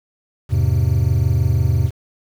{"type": "chord", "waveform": "triangle", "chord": "E augmented", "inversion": "none", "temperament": "just", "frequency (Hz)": [82.41, 103.01, 128.76], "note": ["E2", "G#2", "B#2"], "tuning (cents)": [0, -14, -27], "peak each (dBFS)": -16, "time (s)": [0.49, 1.91], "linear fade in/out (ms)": 50, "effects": ["7-bit"]}